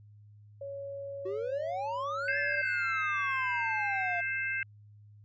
sine tone with pitch glide, 557 to 581.3 Hz, C#5 to D5, +8 to -18 cents, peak -37 dBFS, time 0.61-2.62 s, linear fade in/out 5 ms, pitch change +74 cents, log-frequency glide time 2.29-2.5 s
triangle exponential two-way sweep, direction up then down, 366.7 to 1760 to 685 Hz, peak -31 dBFS, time 1.25-4.21 s, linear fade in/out 10 ms, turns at 2.38 s
harmonic tone, 526 Hz, C5, 9 cents sharp, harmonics 3 / 4 / 5, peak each -33 / -35 / -37 dBFS, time 2.28-4.63 s, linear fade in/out 2 ms
effects added 104 Hz sine -52 dBFS peak until 5.24 s + resampled to 16000 Hz

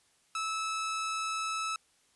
sawtooth tone, 1305 Hz, E6, 18 cents flat, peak -28 dBFS, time 0.35-1.76 s, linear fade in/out 2 ms, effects white hiss -68 dBFS RMS until 2.15 s + resampled to 24000 Hz

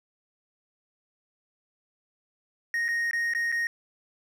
triangle tone with dropouts, 1864.7 Hz, A#6, in tune, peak -23 dBFS, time 2.74-3.67 s, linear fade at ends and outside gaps 1 ms, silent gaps 2.882-2.887 / 3.111-3.132 / 3.336-3.349 / 3.518-3.524 s, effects none

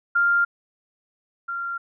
sine tone pair in turn, 1396.9 / 1384 Hz, F6 / F6, 0 / -16 cents, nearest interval unison, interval 16 cents, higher first, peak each -16 / -26 dBFS, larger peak first, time 0.15-0.45 / 1.48-1.78 s, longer neither, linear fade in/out 10 ms, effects none

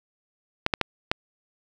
clicks, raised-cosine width 0.3 ms, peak -5 dBFS, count 4, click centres 0.664 / 0.738 / 0.813 / 1.115 s, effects 7-bit

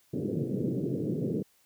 pink band-pass noise, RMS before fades -31 dBFS, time 0.13-1.43 s, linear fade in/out 10 ms, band 120 to 480 Hz, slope 48 dB/octave, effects white hiss -66 dBFS RMS until 1.65 s

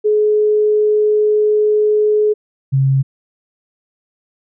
sine tone pair in turn, 423.6 / 135.01 Hz, G#4 / C#3, +34 / -45 cents, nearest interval octave + minor sixth, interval 1979 cents, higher first, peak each -10 dBFS, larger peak neither, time 0.04-2.34 / 2.72-3.03 s, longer first, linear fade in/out 20 ms, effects none

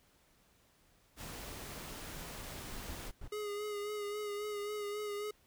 pink noise, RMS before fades -46 dBFS, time 1.16-3.12 s, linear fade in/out 50 ms
brown noise bursts, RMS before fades -44 dBFS, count 4, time 2.72-3.277 s, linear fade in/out 2 ms, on 65 ms, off 99 ms
square tone with vibrato, 415.3 Hz, G#4, in tune, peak -38 dBFS, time 3.32-5.31 s, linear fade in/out 5 ms, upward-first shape sine, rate 3.7 Hz, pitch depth 31 cents each way
effects pink hiss -69 dBFS RMS until 5.46 s

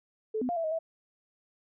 sine tone with pitch steps, 435.8 / 252.3 / 700 / 661 / 628 / 652 Hz, A4 / B3 / F5 / E5 / D#5 / E5, -17 / +37 / +4 / +5 / +16 / -19 cents, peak -28 dBFS, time 0.34-0.79 s, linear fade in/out 10 ms, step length 75 ms, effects none

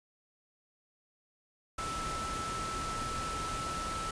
sine tone in noise, 1318.5 Hz, E6, in tune, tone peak -36 dBFS, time 1.78-4.11 s, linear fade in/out 5 ms, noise pink, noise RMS -39 dBFS, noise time 1.78-4.11 s, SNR 0 dB, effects resampled to 22050 Hz

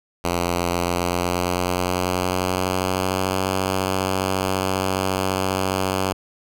5% pulse tone with pitch glide, 87.31 to 94.66 Hz, F2 to F#2, 0 to +40 cents, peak -9 dBFS, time 0.24-6.13 s, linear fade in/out 5 ms, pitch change +140 cents, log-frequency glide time 0.71-3.44 s, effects none

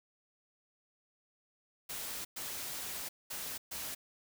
white noise bursts at uneven times, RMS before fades -41 dBFS, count 4, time 1.89-2.25 / 2.36-3.09 / 3.3-3.58 / 3.71-3.95 s, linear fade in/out 10 ms, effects none

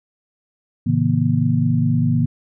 sine tone cluster, 112 / 137.1 / 161.8 / 237.6 Hz, A2 / C#3 / E3 / A#3, +31 / -19 / -32 / +33 cents, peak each -20 dBFS, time 0.86-2.26 s, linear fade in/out 10 ms, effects none

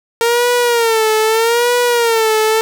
sawtooth tone with vibrato, 460.3 Hz, A#4, 22 cents flat, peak -7 dBFS, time 0.21-2.61 s, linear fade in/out 0 ms, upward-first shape sine, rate 0.8 Hz, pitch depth 100 cents each way, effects none

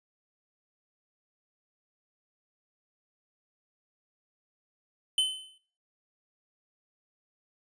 square tone with exponential decay, 3049 Hz, G7, 49 cents flat, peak -21 dBFS, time 5.18-5.58 s, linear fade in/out 2 ms, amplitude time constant 86 ms, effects noise-tail reverb RT60 0.6 s tail -24 dB re dry + resampled to 22050 Hz

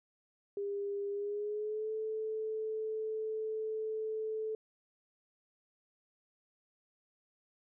sine tone with pitch glide, 402.8 to 436.7 Hz, G4 to A4, +47 to -13 cents, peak -34 dBFS, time 0.57-4.55 s, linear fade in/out 2 ms, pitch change +140 cents, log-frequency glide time 1.1-1.92 s, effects none

